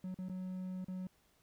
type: tone with dropouts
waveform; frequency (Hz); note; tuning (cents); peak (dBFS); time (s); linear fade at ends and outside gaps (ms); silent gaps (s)
triangle; 185; F#3; 0; -37; 0.04-1.07; 2; 0.144-0.187 / 0.286-0.296 / 0.845-0.883
effects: pink hiss -72 dBFS RMS until 1.42 s